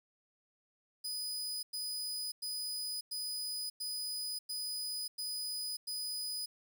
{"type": "tone bursts", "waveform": "sawtooth", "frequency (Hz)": 4978, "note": "D#8", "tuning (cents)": 0, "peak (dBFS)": -34, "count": 8, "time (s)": [1.04, 6.46], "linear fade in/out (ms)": 10, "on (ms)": 590, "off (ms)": 100, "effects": ["11-bit"]}